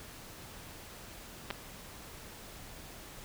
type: clicks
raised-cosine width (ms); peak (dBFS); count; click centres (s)
0.3; -20; 2; 1.504 / 1.509
effects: pink hiss -49 dBFS RMS until 3.24 s